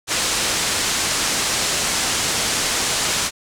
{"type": "low-pass noise", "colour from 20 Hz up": "white", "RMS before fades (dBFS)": -21, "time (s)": [0.07, 3.31], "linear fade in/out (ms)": 50, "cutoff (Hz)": 8500, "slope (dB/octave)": 24, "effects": []}